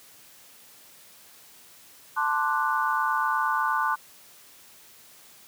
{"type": "chord", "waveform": "sine", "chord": "D dominant seventh", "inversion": "second", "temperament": "equal with one note detuned", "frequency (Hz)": [883.6, 1046.5, 1174.7, 1480], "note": ["A5", "C6", "D6", "F#6"], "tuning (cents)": [7, 0, 0, 0], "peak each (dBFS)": -28, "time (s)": [2.16, 3.96], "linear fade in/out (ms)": 20, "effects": ["white hiss -52 dBFS RMS until 5.47 s", "high-pass 80 Hz 12 dB/octave"]}